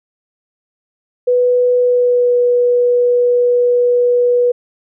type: tone with pitch glide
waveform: sine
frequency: 493.9 to 487.9 Hz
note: B4 to B4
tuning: 0 to -21 cents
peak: -9 dBFS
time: 1.27-4.52 s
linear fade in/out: 10 ms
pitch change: -21 cents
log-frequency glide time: 1.77-2.37 s
effects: none